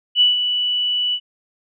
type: tone with ADSR envelope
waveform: sine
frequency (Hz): 2960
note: F#7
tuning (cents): 0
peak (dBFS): -9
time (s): 0.15-1.2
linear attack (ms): 58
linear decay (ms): 150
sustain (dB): -8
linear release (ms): 63
effects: none